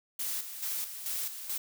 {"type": "noise with tremolo", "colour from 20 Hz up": "blue", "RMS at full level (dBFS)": -34, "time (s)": [0.19, 1.58], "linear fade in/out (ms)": 5, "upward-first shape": "square", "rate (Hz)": 2.3, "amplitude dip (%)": 60, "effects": []}